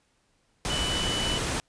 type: tone in noise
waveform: sine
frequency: 2979 Hz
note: F#7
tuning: 11 cents sharp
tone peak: -29 dBFS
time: 0.7-1.38 s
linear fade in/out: 0 ms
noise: pink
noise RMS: -29 dBFS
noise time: 0.65-1.6 s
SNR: -3 dB
effects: pink hiss -69 dBFS RMS until 1.68 s + resampled to 22050 Hz